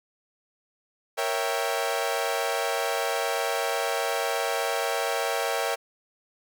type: chord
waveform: sawtooth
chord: A# diminished seventh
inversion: none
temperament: equal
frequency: 466.2 / 554.4 / 659.3 / 784 Hz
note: A#4 / C#5 / E5 / G5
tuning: 0 / 0 / 0 / 0 cents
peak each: -27 dBFS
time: 1.17-5.76 s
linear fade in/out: 20 ms
effects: none